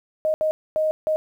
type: tone bursts at uneven times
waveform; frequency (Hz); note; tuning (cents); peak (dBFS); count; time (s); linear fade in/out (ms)
sine; 623; D#5; +2; -18; 4; 0.25-0.34 / 0.41-0.51 / 0.76-0.91 / 1.07-1.16; 0
effects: 9-bit